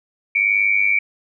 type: tone pair together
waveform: sine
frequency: 2248 / 2349 Hz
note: C#7 / D7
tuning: +24 / 0 cents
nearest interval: minor second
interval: 76 cents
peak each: -17 dBFS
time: 0.35-0.99 s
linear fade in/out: 5 ms
effects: none